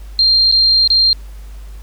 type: tone with dropouts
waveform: sine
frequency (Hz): 4186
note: C8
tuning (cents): 0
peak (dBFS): -8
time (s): 0.19-1.13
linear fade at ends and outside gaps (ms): 1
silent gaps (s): 0.515-0.523 / 0.876-0.902
effects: added 50 Hz sine -29 dBFS peak until 1.82 s + pink hiss -47 dBFS RMS until 1.82 s